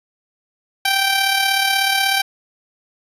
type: tone with amplitude modulation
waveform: 10% pulse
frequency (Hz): 781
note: G5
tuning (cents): -7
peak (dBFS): -5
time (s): 0.85-2.22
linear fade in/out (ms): 5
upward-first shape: sine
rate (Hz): 36.4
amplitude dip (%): 45
effects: resampled to 32000 Hz